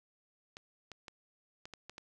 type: clicks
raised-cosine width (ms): 0.2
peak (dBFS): -29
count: 7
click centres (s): 0.569 / 0.917 / 1.082 / 1.655 / 1.737 / 1.896 / 1.981
effects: none